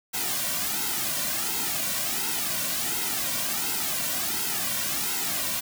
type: noise with flanger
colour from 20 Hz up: white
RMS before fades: -28 dBFS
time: 0.13-5.61 s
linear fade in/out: 20 ms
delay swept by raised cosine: 1.7 to 2.39 ms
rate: 1.4 Hz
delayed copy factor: -0.8
effects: none